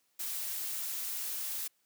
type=noise; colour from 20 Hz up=blue; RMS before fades=-37 dBFS; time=0.19-1.68 s; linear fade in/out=10 ms; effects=white hiss -74 dBFS RMS until 1.85 s + high-pass 150 Hz 12 dB/octave